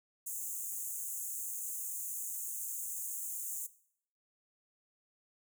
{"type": "high-pass noise", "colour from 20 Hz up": "pink", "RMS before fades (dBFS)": -40, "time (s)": [0.26, 3.67], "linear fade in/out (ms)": 10, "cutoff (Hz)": 6500, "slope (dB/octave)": 96, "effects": ["noise-tail reverb RT60 0.6 s tail -17 dB re dry"]}